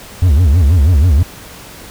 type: tone with vibrato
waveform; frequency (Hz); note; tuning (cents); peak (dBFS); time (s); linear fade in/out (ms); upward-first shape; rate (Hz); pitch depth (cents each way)
triangle; 79.3; D#2; +33; -4; 0.22-1.23; 5; sine; 6.2; 280
effects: pink hiss -34 dBFS RMS until 1.9 s